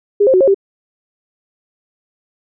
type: tone with pitch steps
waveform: sine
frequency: 408 / 527 / 370.8 / 542 / 392.5 Hz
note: G#4 / C5 / F#4 / C#5 / G4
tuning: -31 / +12 / +4 / -39 / +2 cents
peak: -7 dBFS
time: 0.2-0.545 s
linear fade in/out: 10 ms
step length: 69 ms
effects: none